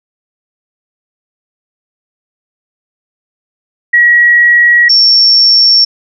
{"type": "tone pair in turn", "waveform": "sine", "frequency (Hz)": [1913, 5458], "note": ["A#6", "F8"], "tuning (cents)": [44, -41], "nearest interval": "octave + tritone", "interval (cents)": 1815, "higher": "second", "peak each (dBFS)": -3, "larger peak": "neither", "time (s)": [[3.93, 4.89], [4.89, 5.85]], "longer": "neither", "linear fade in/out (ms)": 10, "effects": []}